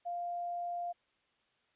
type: tone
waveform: sine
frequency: 698.5 Hz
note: F5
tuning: in tune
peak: -35 dBFS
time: 0.05-0.93 s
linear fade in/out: 20 ms
effects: white hiss -74 dBFS RMS until 1.75 s + resampled to 8000 Hz

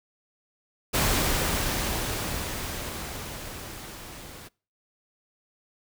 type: noise with level ramp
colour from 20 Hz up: pink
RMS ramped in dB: -23 to -44 dBFS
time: 0.93-4.49 s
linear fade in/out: 20 ms
effects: noise-tail reverb RT60 0.4 s tail -26 dB re dry

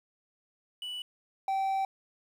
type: tone pair in turn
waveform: triangle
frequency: 2960 / 774.6 Hz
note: F#7 / G5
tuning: 0 / -21 cents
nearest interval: octave + major seventh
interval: 2321 cents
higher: first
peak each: -34 / -25 dBFS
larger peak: second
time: 0.82-1.02 / 1.48-1.85 s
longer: second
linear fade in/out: 2 ms
effects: 10-bit

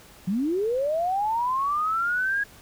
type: linear sweep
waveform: sine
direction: up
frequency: 171.3 to 1661.2 Hz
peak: -22 dBFS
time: 0.27-2.44 s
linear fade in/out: 10 ms
effects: pink hiss -50 dBFS RMS until 2.61 s

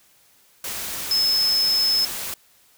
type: tone in noise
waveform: sine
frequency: 5200 Hz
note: E8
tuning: 24 cents flat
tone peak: -17 dBFS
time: 1.11-2.05 s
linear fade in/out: 2 ms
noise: white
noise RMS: -30 dBFS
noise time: 0.64-2.34 s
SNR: +10 dB
effects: white hiss -57 dBFS RMS until 2.77 s

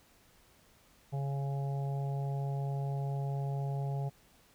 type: harmonic tone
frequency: 138.8 Hz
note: C#3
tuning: 3 cents sharp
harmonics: 1 / 3 / 4 / 5 / 6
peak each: -32 / -46 / -49 / -46 / -48 dBFS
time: 1.12-4.1 s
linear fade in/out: 20 ms
effects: pink hiss -64 dBFS RMS until 4.54 s

